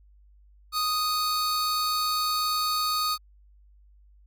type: tone pair together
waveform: 45% pulse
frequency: 1244.5 / 4468 Hz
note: D#6 / C#8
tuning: 0 / +13 cents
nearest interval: octave + minor seventh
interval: 2213 cents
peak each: -26 / -28 dBFS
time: 0.72-3.18 s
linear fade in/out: 50 ms
effects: added 50 Hz sine -53 dBFS peak until 4.26 s